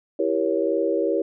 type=chord; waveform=sine; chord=E diminished seventh; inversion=none; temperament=equal with one note detuned; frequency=329.6 / 392 / 472.9 / 554.4 Hz; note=E4 / G4 / Bb4 / Db5; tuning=0 / 0 / +25 / 0 cents; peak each=-25 dBFS; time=0.19-1.22 s; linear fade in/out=5 ms; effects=none